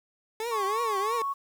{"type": "tone with vibrato", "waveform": "30% pulse", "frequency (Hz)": 430, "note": "A4", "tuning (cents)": -40, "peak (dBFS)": -27, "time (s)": [0.4, 1.22], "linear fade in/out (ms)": 2, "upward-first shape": "triangle", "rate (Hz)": 3, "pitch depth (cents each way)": 210}
{"type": "tone", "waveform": "sine", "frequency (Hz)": 1108.7, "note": "C#6", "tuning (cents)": 0, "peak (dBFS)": -27, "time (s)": [0.51, 1.34], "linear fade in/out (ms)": 20}
{"effects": ["9-bit"]}